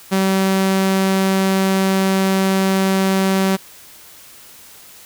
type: tone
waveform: sawtooth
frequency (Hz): 191.7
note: G3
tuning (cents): -38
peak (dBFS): -10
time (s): 0.11-3.57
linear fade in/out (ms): 20
effects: white hiss -42 dBFS RMS until 5.05 s